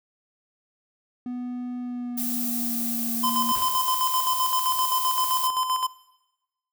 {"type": "tone with pitch glide", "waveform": "triangle", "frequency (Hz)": [246.9, 233.4], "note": ["B3", "A#3"], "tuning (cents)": [0, 2], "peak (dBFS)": -27, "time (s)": [1.26, 3.52], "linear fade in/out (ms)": 2, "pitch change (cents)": -98, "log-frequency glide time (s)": [1.79, 3.07]}
{"type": "noise", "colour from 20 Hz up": "violet", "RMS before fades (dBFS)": -29, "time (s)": [2.17, 5.48], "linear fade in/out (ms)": 10}
{"type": "tone with tremolo", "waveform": "square", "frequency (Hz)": 1025, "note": "C6", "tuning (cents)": -36, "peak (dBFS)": -22, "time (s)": [3.23, 5.87], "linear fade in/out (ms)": 10, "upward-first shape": "square", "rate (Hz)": 7.7, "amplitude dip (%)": 55}
{"type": "noise with exponential decay", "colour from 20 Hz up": "pink", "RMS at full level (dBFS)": -37, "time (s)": [3.56, 3.95], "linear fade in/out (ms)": 2, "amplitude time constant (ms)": 83}
{"effects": ["noise-tail reverb RT60 1.0 s tail -19 dB re dry"]}